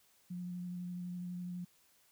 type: tone with vibrato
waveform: sine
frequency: 178.1 Hz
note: F3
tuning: 34 cents sharp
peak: -39 dBFS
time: 0.3-1.65 s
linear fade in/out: 10 ms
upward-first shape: square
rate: 12 Hz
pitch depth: 11 cents each way
effects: white hiss -69 dBFS RMS until 2.11 s